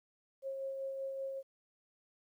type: tone with tremolo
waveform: sine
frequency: 540 Hz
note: C#5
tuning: 45 cents flat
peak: -36 dBFS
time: 0.42-1.43 s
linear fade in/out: 50 ms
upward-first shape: sine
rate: 5.2 Hz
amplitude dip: 30%
effects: 12-bit